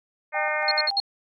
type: harmonic tone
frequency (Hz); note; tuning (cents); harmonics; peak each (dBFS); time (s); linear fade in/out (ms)
303.9; D#4; -41; 2 / 3 / 4 / 5 / 6 / 7 / 8; -29 / -33 / -33 / -32 / -30 / -29 / -36; 0.32-0.9; 50
type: tone with tremolo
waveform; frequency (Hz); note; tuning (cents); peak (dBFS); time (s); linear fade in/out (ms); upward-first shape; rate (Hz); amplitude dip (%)
sine; 795; G5; +24; -28; 0.34-1; 5; square; 3.5; 60
type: tone bursts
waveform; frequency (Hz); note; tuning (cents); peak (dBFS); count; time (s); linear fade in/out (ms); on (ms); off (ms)
sine; 4290; C8; +42; -19; 4; 0.68-1.001; 2; 33; 63
effects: none